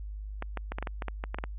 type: clicks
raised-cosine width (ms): 0.5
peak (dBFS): -19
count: 12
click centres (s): 0.424 / 0.573 / 0.72 / 0.785 / 0.826 / 0.872 / 1.022 / 1.083 / 1.239 / 1.345 / 1.386 / 1.439
effects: added 51 Hz sine -36 dBFS peak until 1.58 s + resampled to 8000 Hz